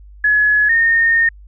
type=tone pair in turn; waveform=sine; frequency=1695 / 1835.1 Hz; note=G#6 / A#6; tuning=+35 / -28 cents; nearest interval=minor second; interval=137 cents; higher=second; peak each=-10 dBFS; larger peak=neither; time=0.24-0.69 / 0.69-1.29 s; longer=second; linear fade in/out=5 ms; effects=added 50 Hz sine -37 dBFS peak until 1.47 s